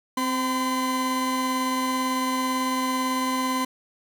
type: tone pair together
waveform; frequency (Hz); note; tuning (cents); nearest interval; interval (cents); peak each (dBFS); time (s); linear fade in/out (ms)
40% pulse; 259.5 / 1020; C4 / C6; -14 / -44; 2 octaves; 2370; -25; 0.17-3.65; 5
effects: none